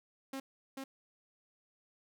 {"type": "tone with echo", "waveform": "sawtooth", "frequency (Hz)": 268.9, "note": "C4", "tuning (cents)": 47, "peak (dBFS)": -35, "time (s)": [0.33, 0.4], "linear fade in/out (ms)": 5, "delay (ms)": 440, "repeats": 1, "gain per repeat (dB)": -2, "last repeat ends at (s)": 0.84, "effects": []}